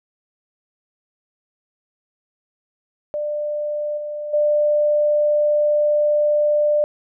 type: tone with level steps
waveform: sine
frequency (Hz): 595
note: D5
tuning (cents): +22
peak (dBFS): -21 / -25 / -14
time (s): 3.14-6.84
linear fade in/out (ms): 0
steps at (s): 3.97 / 4.33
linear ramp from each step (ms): 10
effects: none